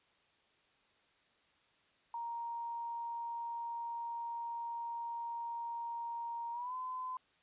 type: tone with pitch glide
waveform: sine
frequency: 935 to 1019.6 Hz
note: A#5 to C6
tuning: +5 to -45 cents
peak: -38 dBFS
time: 2.14-7.17 s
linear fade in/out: 2 ms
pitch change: +150 cents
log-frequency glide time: 6.52-6.74 s
effects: white hiss -71 dBFS RMS until 7.42 s + resampled to 8000 Hz